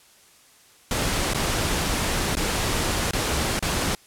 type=noise with dropouts; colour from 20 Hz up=pink; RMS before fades=-24 dBFS; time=0.91-3.95 s; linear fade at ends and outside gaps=1 ms; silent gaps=1.335-1.346 / 2.353-2.369 / 3.11-3.133 / 3.592-3.625 s; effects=white hiss -54 dBFS RMS until 4.06 s + low-pass 11000 Hz 12 dB/octave